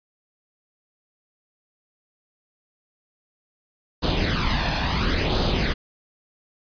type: noise with flanger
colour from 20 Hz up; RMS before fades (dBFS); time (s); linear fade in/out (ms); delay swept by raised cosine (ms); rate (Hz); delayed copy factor
pink; -22; 4.02-5.74; 20; 0.23 to 1.19; 0.72; +0.6
effects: resampled to 11025 Hz

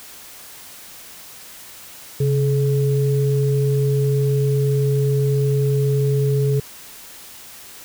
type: tone pair together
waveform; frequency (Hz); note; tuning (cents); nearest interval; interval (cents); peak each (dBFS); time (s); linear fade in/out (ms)
sine; 135.6 / 426.1; C#3 / G#4; -38 / +44; octave + minor sixth; 1982; -16 / -21; 2.2-6.6; 5
effects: white hiss -40 dBFS RMS until 7.84 s

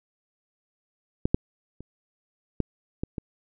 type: clicks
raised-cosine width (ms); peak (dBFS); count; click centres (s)
3; -9 / -6 / -27 / -10 / -15 / -18; 6; 1.255 / 1.345 / 1.806 / 2.603 / 3.035 / 3.182
effects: none

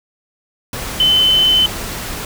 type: tone in noise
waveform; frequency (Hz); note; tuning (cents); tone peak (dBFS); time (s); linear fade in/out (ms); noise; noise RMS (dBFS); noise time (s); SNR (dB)
sine; 3049; G7; -49; -9; 1-1.66; 2; pink; -25; 0.73-2.25; +13
effects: none

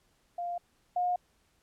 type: tone pair in turn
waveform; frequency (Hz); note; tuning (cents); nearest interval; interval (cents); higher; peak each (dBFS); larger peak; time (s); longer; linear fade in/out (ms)
sine; 698.5 / 716.1; F5 / F5; 0 / +43; unison; 43; second; -32 / -26; second; 0.38-0.58 / 0.96-1.16; neither; 5
effects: pink hiss -70 dBFS RMS until 1.62 s + low-pass 12000 Hz 12 dB/octave

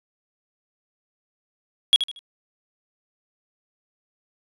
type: tone with echo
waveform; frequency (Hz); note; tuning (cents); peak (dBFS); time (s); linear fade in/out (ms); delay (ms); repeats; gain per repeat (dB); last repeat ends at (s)
triangle; 3322; G#7; 0; -9; 1.93-1.96; 0; 77; 3; -10; 2.191
effects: resampled to 24000 Hz

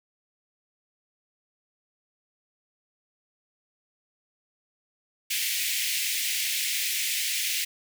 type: high-pass noise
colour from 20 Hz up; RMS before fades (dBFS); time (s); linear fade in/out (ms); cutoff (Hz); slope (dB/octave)
pink; -28; 5.3-7.65; 10; 2000; 48
effects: none

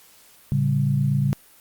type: tone cluster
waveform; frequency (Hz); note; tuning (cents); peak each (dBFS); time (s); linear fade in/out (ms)
sine; 110.9 / 139.2 / 196.1; A2 / C#3 / G3; +14 / +8 / +1; -27 / -19 / -26; 0.52-1.33; 0
effects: white hiss -52 dBFS RMS until 1.6 s + Opus 48 kbps

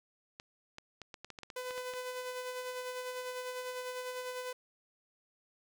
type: clicks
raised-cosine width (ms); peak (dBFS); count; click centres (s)
0.2; -28; 12; 0.399 / 0.784 / 1.017 / 1.142 / 1.246 / 1.303 / 1.388 / 1.433 / 1.502 / 1.708 / 1.779 / 1.937
type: tone with tremolo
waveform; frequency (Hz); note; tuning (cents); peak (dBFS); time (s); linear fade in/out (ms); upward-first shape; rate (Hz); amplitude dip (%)
sawtooth; 503; B4; +32; -33; 1.56-4.53; 5; sine; 10; 40
effects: none

